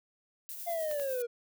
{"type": "noise with tremolo", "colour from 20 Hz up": "violet", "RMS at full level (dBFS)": -41, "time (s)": [0.49, 1.22], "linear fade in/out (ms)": 0, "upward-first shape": "sine", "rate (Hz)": 9.9, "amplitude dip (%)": 35}
{"type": "linear sweep", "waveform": "triangle", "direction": "down", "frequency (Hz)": [698.5, 466.2], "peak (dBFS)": -29, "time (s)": [0.66, 1.27], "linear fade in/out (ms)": 20}
{"type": "clicks", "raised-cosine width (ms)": 0.2, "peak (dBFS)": -28, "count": 2, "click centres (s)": [0.913, 0.998]}
{"effects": []}